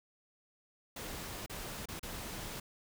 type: noise with dropouts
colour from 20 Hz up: pink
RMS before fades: -43 dBFS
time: 0.96-2.6 s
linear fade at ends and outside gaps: 5 ms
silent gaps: 1.462-1.496 / 1.857-1.885 / 1.995-2.029 s
effects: none